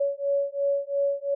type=beating tone pair; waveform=sine; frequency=560 / 562.9 Hz; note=C#5 / C#5; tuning=+18 / +26 cents; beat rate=2.9 Hz; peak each=-26 dBFS; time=0-1.35 s; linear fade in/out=10 ms; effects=none